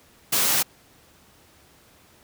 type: high-pass noise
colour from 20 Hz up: white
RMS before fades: -21 dBFS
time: 0.32-0.63 s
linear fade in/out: 10 ms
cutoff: 110 Hz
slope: 48 dB/octave
effects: pink hiss -55 dBFS RMS until 2.23 s + high-pass 60 Hz 12 dB/octave